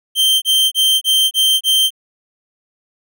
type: tone bursts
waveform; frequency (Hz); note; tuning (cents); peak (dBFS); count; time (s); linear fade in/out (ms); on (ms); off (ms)
45% pulse; 3136; G7; 0; -10; 6; 0.15-1.905; 50; 270; 27
effects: none